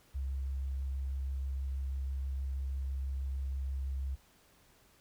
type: tone with vibrato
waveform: sine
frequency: 67.2 Hz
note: C2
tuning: 47 cents sharp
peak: -33 dBFS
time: 0.14-4.16 s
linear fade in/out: 20 ms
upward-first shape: sine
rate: 6.2 Hz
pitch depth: 10 cents each way
effects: pink hiss -65 dBFS RMS until 5 s